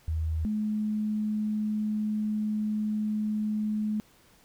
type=tone pair in turn; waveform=sine; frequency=79.8 / 213 Hz; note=D#2 / G#3; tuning=+44 / +44 cents; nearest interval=octave + perfect fourth; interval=1700 cents; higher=second; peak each=-26 / -26 dBFS; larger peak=neither; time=0.08-0.45 / 0.45-4 s; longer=second; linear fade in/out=0 ms; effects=pink hiss -60 dBFS RMS until 4.44 s